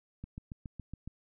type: click train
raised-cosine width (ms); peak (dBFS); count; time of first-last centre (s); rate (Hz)
5; -29; 7; 0.24-1.076; 7.18
effects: none